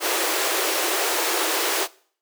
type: high-pass noise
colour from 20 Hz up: pink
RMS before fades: -23 dBFS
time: 0-1.88 s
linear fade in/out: 50 ms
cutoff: 320 Hz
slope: 96 dB/octave
effects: noise-tail reverb RT60 0.5 s tail -21 dB re dry